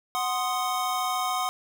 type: chord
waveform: square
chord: C diminished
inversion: second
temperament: equal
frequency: 740 / 1046.5 / 1244.5 Hz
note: Gb5 / C6 / Eb6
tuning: 0 / 0 / 0 cents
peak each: -30 / -31 / -31 dBFS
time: 0.15-1.49 s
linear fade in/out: 0 ms
effects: none